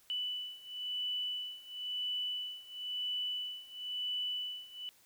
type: beating tone pair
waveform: sine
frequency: 2978 / 2978.98 Hz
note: F#7 / F#7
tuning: +11 / +11 cents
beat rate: 0.98 Hz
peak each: -38 / -40 dBFS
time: 0.1-4.89 s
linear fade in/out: 0 ms
effects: white hiss -65 dBFS RMS until 5.05 s